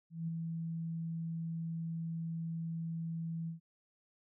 sine tone with ADSR envelope, 164.7 Hz, E3, 1 cent flat, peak -33 dBFS, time 0.1-3.6 s, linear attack 180 ms, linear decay 10 ms, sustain -3 dB, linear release 120 ms, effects none

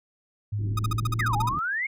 sine tone with pitch glide, 103.83 to 113.23 Hz, G#2 to A#2, 0 to -50 cents, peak -25 dBFS, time 0.52-1.5 s, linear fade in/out 10 ms, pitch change +150 cents, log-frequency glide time 0.68-1.06 s
pink low-pass noise, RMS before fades -35 dBFS, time 0.59-1.59 s, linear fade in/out 0 ms, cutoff 380 Hz, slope 96 dB/octave
45% pulse tone bursts, 1244.5 Hz, D#6, in tune, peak -26 dBFS, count 11, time 0.77-1.491 s, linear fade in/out 5 ms, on 21 ms, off 49 ms
sine exponential two-way sweep, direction down then up, 2217 to 794 to 2217 Hz, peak -25 dBFS, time 1.19-1.87 s, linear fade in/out 10 ms, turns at 1.36 s
effects none

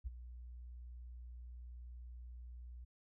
sine tone with ADSR envelope, 60.5 Hz, B1, 35 cents flat, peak -36 dBFS, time 0.04-2.85 s, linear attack 29 ms, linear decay 19 ms, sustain -12 dB, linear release 13 ms, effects none

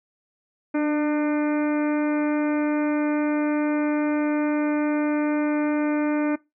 harmonic tone with a mistuned harmonic, 300.2 Hz, D4, 38 cents sharp, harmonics 1 / 2 / 3 / 4 / 5 / 6 / 7 / 8, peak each -20 / -29 / -34 / -38 / -36 / -43 / -40 / -41 dBFS, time 0.74-6.36 s, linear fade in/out 10 ms, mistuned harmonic 1, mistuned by -22 cents, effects noise-tail reverb RT60 0.2 s tail -20 dB re dry

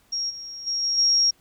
sine tone with level steps, 5588 Hz, F8, in tune, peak -24 / -34 / -23 / -21 / -16 dBFS, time 0.12-1.31 s, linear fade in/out 10 ms, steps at 0.29 / 0.66 / 0.82 / 0.97 s, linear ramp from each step 20 ms, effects pink hiss -61 dBFS RMS until 1.4 s

